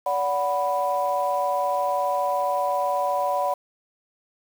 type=chord; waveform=sine; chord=B minor; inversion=first; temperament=equal with one note detuned; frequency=574.6 / 740 / 987.8 Hz; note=D5 / F#5 / B5; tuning=-38 / 0 / 0 cents; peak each=-25 / -25 / -25 dBFS; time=0.06-3.54 s; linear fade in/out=5 ms; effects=tanh soft clip ceiling -11 dBFS + 7-bit